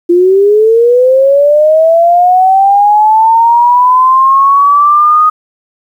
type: linear sweep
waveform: sine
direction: up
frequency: 342 to 1248 Hz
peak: -3 dBFS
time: 0.09-5.3 s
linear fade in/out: 10 ms
effects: 7-bit